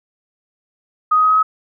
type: tone with pitch steps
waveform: sine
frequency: 1248 / 1255.2 / 1262.5 / 1269.8 / 1277.2 Hz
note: D#6 / D#6 / D#6 / D#6 / D#6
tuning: +5 / +15 / +25 / +35 / +45 cents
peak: -10 dBFS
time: 1.11-1.43 s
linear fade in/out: 10 ms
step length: 64 ms
effects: none